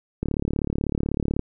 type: click train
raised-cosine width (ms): 3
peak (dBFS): -11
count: 43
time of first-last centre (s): 0.23-1.393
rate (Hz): 36.1
effects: none